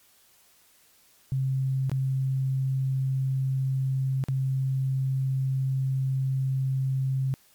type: tone with dropouts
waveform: sine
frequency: 133 Hz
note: C3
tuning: 29 cents sharp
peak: -23 dBFS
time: 1.32-7.34 s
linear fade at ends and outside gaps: 0 ms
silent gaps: 1.896-1.916 / 4.239-4.285 s
effects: white hiss -60 dBFS RMS until 7.54 s + MP3 96 kbps

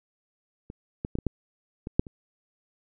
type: clicks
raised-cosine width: 3 ms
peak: -26 / -17 / -16 / -18 / -12 / -21 / -6 / -28 dBFS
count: 8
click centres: 0.701 / 1.049 / 1.154 / 1.187 / 1.267 / 1.871 / 1.995 / 2.068 s
effects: none

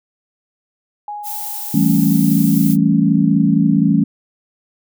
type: tone with exponential decay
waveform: sine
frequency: 830.6 Hz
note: G#5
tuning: in tune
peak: -23 dBFS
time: 1.08-2.79 s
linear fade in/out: 2 ms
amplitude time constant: 370 ms
type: noise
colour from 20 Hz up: violet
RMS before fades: -26 dBFS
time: 1.23-2.77 s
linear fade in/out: 50 ms
type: chord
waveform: sine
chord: A dominant seventh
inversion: second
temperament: equal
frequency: 164.81 / 196 / 220 / 277.2 Hz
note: E3 / G3 / A3 / C#4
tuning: 0 / 0 / 0 / 0 cents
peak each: -16 dBFS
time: 1.74-4.04 s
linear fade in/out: 5 ms
effects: none

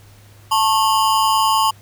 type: ring-modulated tone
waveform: square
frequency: 987.8 Hz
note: B5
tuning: in tune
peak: -11 dBFS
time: 0.51-1.71 s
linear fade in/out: 10 ms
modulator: 105 Hz
effects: added 102 Hz sine -44 dBFS peak until 1.81 s + pink hiss -50 dBFS RMS until 1.81 s

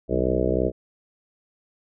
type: harmonic tone with a mistuned harmonic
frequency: 63.1 Hz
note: B1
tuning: 38 cents sharp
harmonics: 1 / 2 / 3 / 4 / 5 / 6 / 7 / 8 / 9 / 10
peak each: -28 / -31 / -30 / -33 / -28 / -27 / -27 / -29 / -30 / -30 dBFS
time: 0.08-0.72 s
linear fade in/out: 50 ms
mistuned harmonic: 3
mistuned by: +51 cents
effects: none

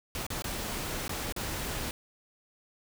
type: noise with dropouts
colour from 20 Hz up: pink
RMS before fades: -35 dBFS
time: 0.15-1.91 s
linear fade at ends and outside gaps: 1 ms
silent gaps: 0.266-0.303 / 0.422-0.442 / 1.08-1.093 / 1.324-1.363 s
effects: none

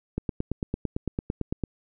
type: click train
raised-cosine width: 3 ms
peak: -14 dBFS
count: 14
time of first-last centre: 0.18-1.637 s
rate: 8.92 Hz
effects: none

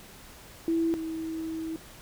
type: tone pair in turn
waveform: sine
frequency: 329.6 / 322.6 Hz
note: E4 / E4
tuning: 0 / -37 cents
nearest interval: unison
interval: 37 cents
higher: first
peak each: -23 / -31 dBFS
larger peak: first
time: 0.68-0.94 / 0.94-1.76 s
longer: second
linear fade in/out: 0 ms
effects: pink hiss -49 dBFS RMS until 2.01 s

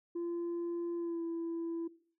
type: tone with pitch glide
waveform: sine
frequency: 342.8 to 333.8 Hz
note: F4 to E4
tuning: -32 to +22 cents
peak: -32 dBFS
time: 0.15-1.88 s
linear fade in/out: 10 ms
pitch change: -46 cents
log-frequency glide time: 0.96-1.23 s
effects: noise-tail reverb RT60 0.5 s tail -20 dB re dry + tanh soft clip ceiling -33 dBFS

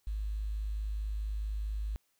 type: tone with quantisation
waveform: sine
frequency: 52.3 Hz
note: G#1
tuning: 13 cents sharp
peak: -32 dBFS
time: 0.07-1.96 s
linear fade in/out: 0 ms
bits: 10
effects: white hiss -75 dBFS RMS until 2.19 s

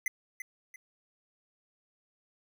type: tone with echo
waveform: square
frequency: 2039 Hz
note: C7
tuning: 45 cents flat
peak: -29 dBFS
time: 0.06-0.08 s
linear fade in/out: 2 ms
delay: 340 ms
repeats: 2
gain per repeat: -9 dB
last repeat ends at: 0.76 s
effects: none

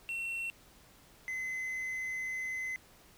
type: tone pair in turn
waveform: triangle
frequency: 2715 / 2042 Hz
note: F7 / C7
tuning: -50 / -43 cents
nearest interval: perfect fourth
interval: 493 cents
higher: first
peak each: -33 / -33 dBFS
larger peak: neither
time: 0.09-0.5 / 1.28-2.76 s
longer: second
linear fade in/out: 0 ms
effects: pink hiss -60 dBFS RMS until 3.17 s

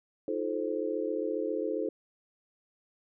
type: chord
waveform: sine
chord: F dominant seventh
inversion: third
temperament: just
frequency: 314.3 / 349.2 / 436.5 / 523.8 Hz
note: Eb4 / F4 / A4 / C5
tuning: +18 / 0 / -14 / +2 cents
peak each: -35 / -37 / -33 / -35 dBFS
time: 0.28-1.89 s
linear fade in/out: 2 ms
effects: none

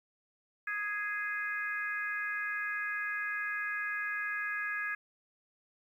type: harmonic tone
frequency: 415.3 Hz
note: G#4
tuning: in tune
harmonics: 3 / 4 / 5 / 6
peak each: -42 / -34 / -41 / -44 dBFS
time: 0.67-4.95 s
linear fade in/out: 5 ms
effects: 11-bit

